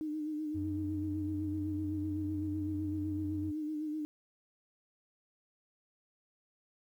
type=tone with vibrato; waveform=sine; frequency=305.6 Hz; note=D#4; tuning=31 cents flat; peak=-34 dBFS; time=0.01-4.05 s; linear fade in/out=0 ms; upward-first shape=sine; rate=7.9 Hz; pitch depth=40 cents each way
type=tone; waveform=triangle; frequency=91.9 Hz; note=F#2; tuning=11 cents flat; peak=-36 dBFS; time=0.54-3.52 s; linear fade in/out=20 ms
effects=11-bit